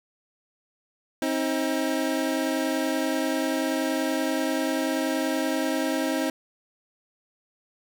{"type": "tone pair together", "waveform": "25% pulse", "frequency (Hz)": [266.4, 316.8], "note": ["C4", "D#4"], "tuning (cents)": [31, 31], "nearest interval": "minor third", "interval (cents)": 300, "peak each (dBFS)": -23, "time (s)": [1.22, 6.3], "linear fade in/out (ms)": 2, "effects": []}